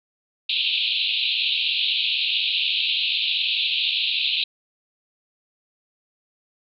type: band-pass noise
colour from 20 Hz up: white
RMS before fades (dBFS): -23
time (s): 0.49-4.44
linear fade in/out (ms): 5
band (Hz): 2500 to 4100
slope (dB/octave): 96
effects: none